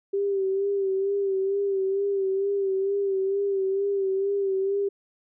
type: tone with vibrato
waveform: sine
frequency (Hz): 392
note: G4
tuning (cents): 0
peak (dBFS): -22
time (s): 0.13-4.89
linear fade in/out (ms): 10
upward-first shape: sine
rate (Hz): 2.2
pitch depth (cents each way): 44
effects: none